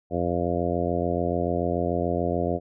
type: harmonic tone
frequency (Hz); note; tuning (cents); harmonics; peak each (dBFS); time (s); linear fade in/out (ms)
86.9; F2; -8; 1 / 2 / 3 / 4 / 5 / 6 / 7 / 8; -31 / -31 / -31 / -31 / -31 / -31 / -31 / -31; 0.1-2.6; 50
effects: none